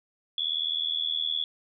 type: tone with amplitude modulation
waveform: sine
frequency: 3405 Hz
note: G#7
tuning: 42 cents sharp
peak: -22 dBFS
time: 0.38-1.44 s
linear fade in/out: 2 ms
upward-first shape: sine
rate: 79.6 Hz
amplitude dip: 95%
effects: none